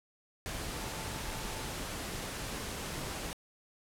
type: tone in noise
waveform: sine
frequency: 881 Hz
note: A5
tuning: 2 cents sharp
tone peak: -49 dBFS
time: 0.72-1.7 s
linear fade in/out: 0 ms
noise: pink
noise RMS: -39 dBFS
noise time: 0.46-3.33 s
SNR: -13 dB
effects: low-pass 12000 Hz 12 dB/octave